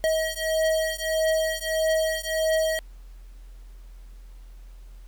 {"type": "beating tone pair", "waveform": "square", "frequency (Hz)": [636, 637.6], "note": ["D#5", "D#5"], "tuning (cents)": [38, 42], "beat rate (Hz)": 1.6, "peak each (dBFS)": -26, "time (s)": [0.04, 2.79], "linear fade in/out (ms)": 0, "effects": ["added 42 Hz sine -41 dBFS peak until 5.07 s", "pink hiss -61 dBFS RMS until 5.07 s"]}